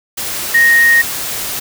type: tone in noise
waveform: sine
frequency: 1864.7 Hz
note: A#6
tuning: in tune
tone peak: -6 dBFS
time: 0.54-1.02 s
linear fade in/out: 10 ms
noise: white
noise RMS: -21 dBFS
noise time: 0.17-1.6 s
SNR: +12 dB
effects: none